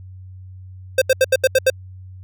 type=tone bursts; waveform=square; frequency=523.3 Hz; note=C5; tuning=in tune; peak=-11 dBFS; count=7; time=0.98-1.701 s; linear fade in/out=5 ms; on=37 ms; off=77 ms; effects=added 93 Hz sine -35 dBFS peak until 2.23 s